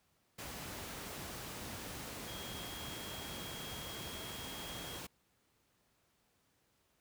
sine tone in noise, 3267 Hz, G#7, 29 cents flat, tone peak -49 dBFS, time 2.27-4.99 s, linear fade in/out 10 ms, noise pink, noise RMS -45 dBFS, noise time 0.38-5.07 s, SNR -7 dB, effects pink hiss -75 dBFS RMS until 7 s + high-pass 60 Hz 12 dB/octave

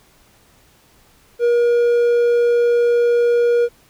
triangle tone, 476.4 Hz, A#4, 38 cents sharp, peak -10 dBFS, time 1.39-3.69 s, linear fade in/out 50 ms, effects pink hiss -53 dBFS RMS until 3.89 s

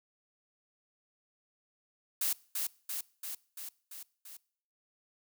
blue noise with echo, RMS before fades -31 dBFS, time 2.21-2.33 s, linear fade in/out 5 ms, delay 340 ms, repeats 6, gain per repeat -3 dB, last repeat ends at 4.37 s, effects noise-tail reverb RT60 0.6 s tail -24 dB re dry

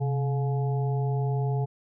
harmonic tone with a mistuned harmonic, 141.6 Hz, C#3, 37 cents sharp, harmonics 1 / 3 / 5 / 6, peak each -24 / -34 / -38 / -40 dBFS, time 0-1.66 s, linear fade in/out 20 ms, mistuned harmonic 1, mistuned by -120 cents, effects none

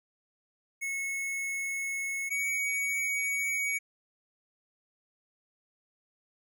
square tone pair in turn, 2191 / 2249 Hz, C#7 / C#7, -21 / +24 cents, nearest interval unison, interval 45 cents, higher second, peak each -32 / -29 dBFS, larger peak second, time 0.81-2.3 / 2.3-3.79 s, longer neither, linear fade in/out 20 ms, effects none

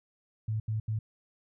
sine tone bursts at uneven times, 109.2 Hz, A2, 13 cents flat, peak -28 dBFS, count 3, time 0.48-0.6 / 0.68-0.8 / 0.88-0.99 s, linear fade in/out 5 ms, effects none

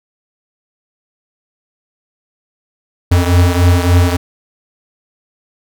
square beating tone pair, 87.31 / 90.81 Hz, F2 / F#2, 0 / -32 cents, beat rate 3.5 Hz, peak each -10 / -14 dBFS, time 3.11-4.17 s, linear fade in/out 10 ms, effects none

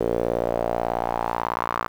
sawtooth tone with band-pass filter sweep, 58.27 Hz, A#1, in tune, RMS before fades -25 dBFS, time 0-1.88 s, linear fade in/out 10 ms, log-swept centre 450 to 1200 Hz, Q 3.5, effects 8-bit

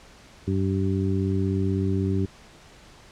harmonic tone, 96.2 Hz, G2, 32 cents flat, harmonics 1 / 2 / 3 / 4, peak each -24 / -27 / -29 / -30 dBFS, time 0.47-2.26 s, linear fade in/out 10 ms, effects pink hiss -50 dBFS RMS until 3.11 s + low-pass 7000 Hz 12 dB/octave

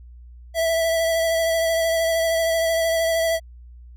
square tone with vibrato, 658 Hz, E5, 3 cents flat, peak -19 dBFS, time 0.54-3.4 s, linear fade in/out 50 ms, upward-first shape sine, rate 13 Hz, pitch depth 19 cents each way, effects added 60 Hz sine -40 dBFS peak until 3.96 s

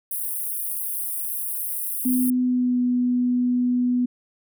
white high-pass noise, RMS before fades -28 dBFS, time 0.11-2.3 s, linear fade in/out 2 ms, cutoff 9000 Hz, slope 96 dB/octave
sine tone with pitch glide, 251.3 to 247.1 Hz, B3 to B3, +30 to +1 cents, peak -18 dBFS, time 2.05-4.06 s, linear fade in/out 10 ms, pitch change -29 cents, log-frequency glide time 2.4-2.79 s
effects none

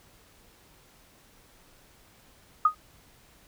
sine tone with exponential decay, 1244.5 Hz, D#6, in tune, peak -13 dBFS, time 2.65-2.75 s, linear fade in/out 5 ms, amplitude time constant 21 ms, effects pink hiss -58 dBFS RMS until 3.47 s

